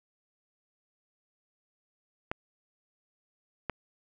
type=clicks; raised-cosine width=0.5 ms; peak=-16 dBFS; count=2; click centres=2.315 / 3.697 s; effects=none